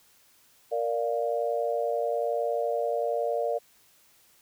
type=chord; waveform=sine; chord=Bb major; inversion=none; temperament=equal; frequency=466.2 / 587.3 / 698.5 Hz; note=Bb4 / D5 / F5; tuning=0 / 0 / 0 cents; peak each=-29 / -29 / -31 dBFS; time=0.71-3.59 s; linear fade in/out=20 ms; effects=white hiss -61 dBFS RMS until 4.41 s